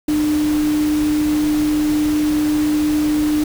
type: tone in noise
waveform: sine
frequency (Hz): 301.5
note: D4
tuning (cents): +46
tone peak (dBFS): -14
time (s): 0.08-3.44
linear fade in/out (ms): 5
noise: pink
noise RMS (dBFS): -29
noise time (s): 0.08-3.44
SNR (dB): +12
effects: none